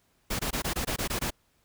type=noise bursts; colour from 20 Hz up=pink; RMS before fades=-30 dBFS; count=9; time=0.3-1.306 s; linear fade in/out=10 ms; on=94 ms; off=20 ms; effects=pink hiss -69 dBFS RMS until 1.64 s